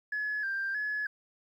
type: tone with vibrato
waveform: sine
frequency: 1641 Hz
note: G#6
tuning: 21 cents flat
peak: -29 dBFS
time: 0.12-1.07 s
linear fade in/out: 5 ms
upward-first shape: square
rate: 1.6 Hz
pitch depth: 62 cents each way
effects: tanh soft clip ceiling -26 dBFS + 11-bit